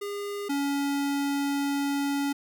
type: tone pair in turn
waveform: square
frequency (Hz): 406.4 / 281.7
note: G#4 / C#4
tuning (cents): -38 / +28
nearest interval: tritone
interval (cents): 634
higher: first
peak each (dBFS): -32 / -26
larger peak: second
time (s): 0.01-0.49 / 0.49-2.33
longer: second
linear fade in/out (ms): 10
effects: none